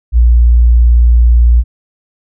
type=tone; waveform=sine; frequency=59 Hz; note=A#1; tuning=22 cents sharp; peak=-3 dBFS; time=0.12-1.64 s; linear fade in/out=50 ms; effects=none